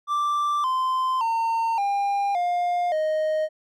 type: tone with pitch steps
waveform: triangle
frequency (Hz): 1174.7 / 1034.5 / 911.1 / 802.3 / 706.6 / 622.3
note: D6 / C6 / A#5 / G5 / F5 / D#5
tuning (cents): 0 / -20 / -40 / +40 / +20 / 0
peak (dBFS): -19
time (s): 0.07-3.49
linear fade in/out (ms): 50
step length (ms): 570
effects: none